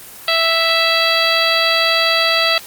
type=harmonic tone; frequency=659.3 Hz; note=E5; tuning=in tune; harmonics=1 / 2 / 3 / 4 / 5 / 6 / 7; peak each=-20 / -20 / -20 / -20 / -20 / -20 / -20 dBFS; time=0.28-2.58 s; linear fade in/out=2 ms; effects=white hiss -36 dBFS RMS until 2.66 s + Opus 24 kbps